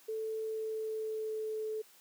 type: tone with pitch glide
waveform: sine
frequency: 440 to 434.4 Hz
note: A4 to A4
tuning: 0 to -22 cents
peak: -34 dBFS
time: 0.08-1.82 s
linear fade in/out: 10 ms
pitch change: -22 cents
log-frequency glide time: 0.44-1.58 s
effects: white hiss -61 dBFS RMS until 2 s + high-pass 200 Hz 12 dB/octave